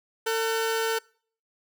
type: tone pair together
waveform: sawtooth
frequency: 450 / 1504.9 Hz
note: A4 / F#6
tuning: +39 / +29 cents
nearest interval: octave + major sixth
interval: 2090 cents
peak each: -21 / -28 dBFS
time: 0.26-0.99 s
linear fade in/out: 10 ms
effects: noise-tail reverb RT60 0.5 s tail -25 dB re dry